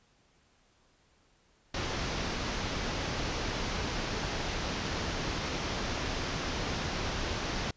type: low-pass noise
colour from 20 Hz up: pink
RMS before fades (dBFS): -34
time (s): 1.74-7.71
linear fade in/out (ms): 5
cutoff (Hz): 6300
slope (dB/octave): 48
effects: pink hiss -67 dBFS RMS until 7.76 s + resampled to 16000 Hz